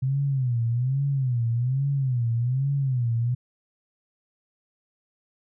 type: tone with vibrato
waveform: sine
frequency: 127.6 Hz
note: C3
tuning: 43 cents flat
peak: -21 dBFS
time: 0.02-3.35 s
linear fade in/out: 10 ms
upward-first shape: sine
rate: 1.2 Hz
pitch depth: 170 cents each way
effects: none